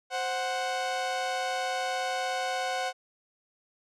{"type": "tone pair together", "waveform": "sawtooth", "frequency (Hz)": [523.3, 740], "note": ["C5", "F#5"], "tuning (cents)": [0, 0], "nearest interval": "tritone", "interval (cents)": 600, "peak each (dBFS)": [-30, -26], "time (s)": [0.1, 2.93], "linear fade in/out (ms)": 50, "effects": ["low-pass 7000 Hz 12 dB/octave"]}